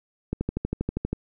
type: click train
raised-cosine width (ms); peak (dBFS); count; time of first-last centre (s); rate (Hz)
3; -13; 11; 0.33-1.13; 12.5
effects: none